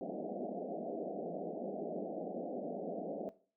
white band-pass noise, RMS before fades -41 dBFS, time 0.01-3.29 s, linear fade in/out 0 ms, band 170 to 730 Hz, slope 96 dB/octave, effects noise-tail reverb RT60 0.4 s tail -17 dB re dry

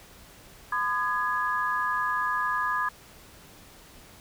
sine tone cluster, 1011 / 1222 / 1669 Hz, B5 / D#6 / G#6, +40 / -32 / +8 cents, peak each -29 dBFS, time 0.72-2.89 s, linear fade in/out 5 ms, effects pink hiss -51 dBFS RMS until 4.2 s

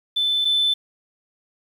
sine tone pair in turn, 3520 / 3520 Hz, A7 / A7, 0 / 0 cents, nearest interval unison, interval 0 cents, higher neither, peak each -17 / -15 dBFS, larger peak second, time 0.16-0.45 / 0.45-0.74 s, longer neither, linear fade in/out 10 ms, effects tanh soft clip ceiling -13 dBFS + 8-bit

